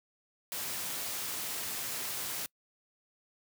white noise, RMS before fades -37 dBFS, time 0.52-2.46 s, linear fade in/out 0 ms, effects noise-tail reverb RT60 0.1 s tail -26 dB re dry + high-pass 80 Hz 12 dB/octave

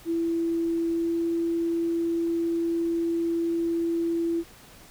sine tone with pitch glide, 333.4 to 335.3 Hz, E4 to E4, +20 to +30 cents, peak -23 dBFS, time 0.05-4.44 s, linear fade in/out 50 ms, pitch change +10 cents, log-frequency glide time 0.93-1.1 s, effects pink hiss -50 dBFS RMS until 4.9 s

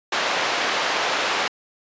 pink band-pass noise, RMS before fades -23 dBFS, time 0.12-1.48 s, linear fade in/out 5 ms, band 600 to 4200 Hz, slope 12 dB/octave, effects resampled to 16000 Hz

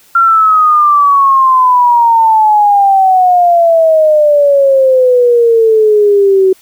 sine exponential sweep, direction down, 1376 to 374.5 Hz, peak -4 dBFS, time 0.15-6.53 s, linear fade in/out 5 ms, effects white hiss -45 dBFS RMS until 6.61 s

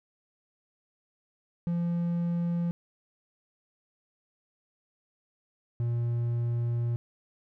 triangle tone pair in turn, 171.7 / 118.51 Hz, F3 / A#2, -29 / +29 cents, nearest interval tritone, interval 642 cents, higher first, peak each -24 dBFS, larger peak neither, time 1.67-2.71 / 5.8-6.96 s, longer second, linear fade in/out 0 ms, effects none

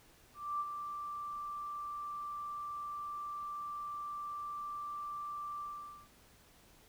sine tone with ADSR envelope, 1174.7 Hz, D6, in tune, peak -32 dBFS, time 0.34-6.09 s, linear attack 260 ms, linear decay 41 ms, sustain -7 dB, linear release 480 ms, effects pink hiss -63 dBFS RMS until 6.88 s

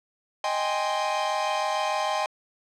45% pulse chord, Ab major seventh, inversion second, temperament equal, 622.3 / 784 / 830.6 / 1046.5 Hz, Eb5 / G5 / Ab5 / C6, 0 / 0 / 0 / 0 cents, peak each -30 dBFS, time 0.44-2.26 s, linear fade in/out 2 ms, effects low-pass 6000 Hz 12 dB/octave

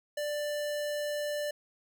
square tone, 590 Hz, D5, 8 cents sharp, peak -32 dBFS, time 0.17-1.51 s, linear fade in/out 5 ms, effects none

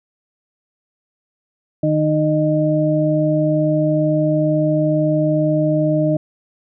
harmonic tone, 153.7 Hz, D#3, 21 cents flat, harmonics 1 / 2 / 4, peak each -18 / -18 / -18 dBFS, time 1.83-6.17 s, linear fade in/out 5 ms, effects none

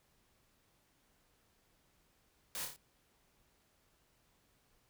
white noise with echo, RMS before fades -42 dBFS, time 2.55-2.65 s, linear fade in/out 0 ms, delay 28 ms, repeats 4, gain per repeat -4 dB, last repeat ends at 2.762 s, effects pink hiss -73 dBFS RMS until 4.89 s

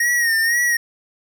square tone with vibrato, 1864.7 Hz, A#6, in tune, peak -16 dBFS, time 0-0.77 s, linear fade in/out 5 ms, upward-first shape sine, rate 2 Hz, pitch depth 66 cents each way, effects none

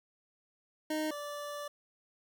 25% pulse tone pair in turn, 309.6 / 583.4 Hz, D#4 / D5, -9 / -12 cents, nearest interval major seventh, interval 1097 cents, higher second, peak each -28 / -35 dBFS, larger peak first, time 0.9-1.11 / 1.11-1.68 s, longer second, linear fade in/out 5 ms, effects none

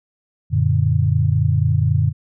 sine chord, Gb augmented, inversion none, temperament equal, 92.5 / 116.54 / 146.83 Hz, Gb2 / Bb2 / D3, 0 / 0 / 0 cents, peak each -18 dBFS, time 0.5-2.13 s, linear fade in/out 50 ms, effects none

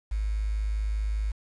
sine tone with quantisation, 52.5 Hz, G#1, 19 cents sharp, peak -25 dBFS, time 0.11-1.32 s, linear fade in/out 10 ms, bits 8, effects resampled to 22050 Hz

